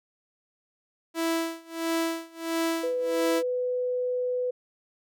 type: tone with tremolo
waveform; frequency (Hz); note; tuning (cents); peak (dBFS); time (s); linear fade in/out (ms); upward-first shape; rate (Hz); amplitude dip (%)
sawtooth; 329.6; E4; 0; -20; 1.14-3.43; 50; sine; 1.5; 95
type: tone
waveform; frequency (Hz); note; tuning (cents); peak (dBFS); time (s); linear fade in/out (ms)
sine; 498.6; B4; +16; -25; 2.83-4.51; 10
effects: none